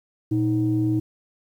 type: tone pair together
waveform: sine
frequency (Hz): 117.8 / 314.9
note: A#2 / D#4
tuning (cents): +19 / +21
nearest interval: octave + perfect fourth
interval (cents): 1702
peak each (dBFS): -22 / -20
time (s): 0.31-1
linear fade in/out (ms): 10
effects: tanh soft clip ceiling -12 dBFS + 9-bit